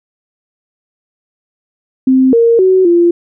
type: tone with pitch steps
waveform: sine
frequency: 261 / 463.8 / 374.8 / 344.5 Hz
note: C4 / A#4 / F#4 / F4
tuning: -4 / -9 / +22 / -24 cents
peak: -5 dBFS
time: 2.07-3.11 s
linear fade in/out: 5 ms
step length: 260 ms
effects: none